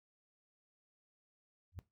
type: tone with exponential growth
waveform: sine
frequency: 88.7 Hz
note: F2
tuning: 27 cents sharp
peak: -37 dBFS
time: 1.72-1.79 s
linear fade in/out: 0 ms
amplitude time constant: 15 ms
effects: noise-tail reverb RT60 0.2 s tail -17 dB re dry + tanh soft clip ceiling -33 dBFS